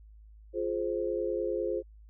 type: chord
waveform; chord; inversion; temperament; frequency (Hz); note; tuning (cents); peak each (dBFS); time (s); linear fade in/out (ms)
sine; F minor; none; just; 349.2 / 419.1 / 523.8; F4 / Ab4 / C5; 0 / +16 / +2; -33; 0.53-1.83; 50
effects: added 53 Hz sine -50 dBFS peak until 2.09 s